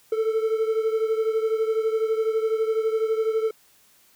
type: beating tone pair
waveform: triangle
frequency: 440 / 452 Hz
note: A4 / A4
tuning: 0 / +47 cents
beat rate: 12 Hz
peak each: -20 / -25 dBFS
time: 0.12-3.51 s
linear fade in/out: 5 ms
effects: white hiss -58 dBFS RMS until 4.15 s